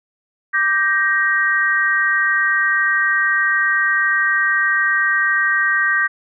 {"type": "chord", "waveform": "sine", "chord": "G minor", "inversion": "second", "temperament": "just", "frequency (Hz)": [1176, 1568, 1881.6], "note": ["D6", "G6", "Bb6"], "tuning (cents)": [2, 0, 16], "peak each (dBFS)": [-23, -17, -17], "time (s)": [0.53, 6.08], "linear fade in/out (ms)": 20, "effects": []}